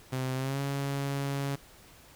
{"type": "tone with pitch glide", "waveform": "sawtooth", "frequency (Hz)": [130, 139.33], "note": ["C3", "C#3"], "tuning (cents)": [-11, 9], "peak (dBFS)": -26, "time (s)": [0.12, 1.56], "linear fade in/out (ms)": 10, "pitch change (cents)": 120, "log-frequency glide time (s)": [0.35, 0.6], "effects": ["pink hiss -55 dBFS RMS until 2.15 s"]}